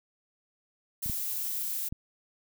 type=noise; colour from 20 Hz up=violet; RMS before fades=-33 dBFS; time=1.02-1.89 s; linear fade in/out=10 ms
type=clicks; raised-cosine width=5 ms; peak=-28 / -23 / -24 dBFS; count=3; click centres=1.061 / 1.098 / 1.925 s
effects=none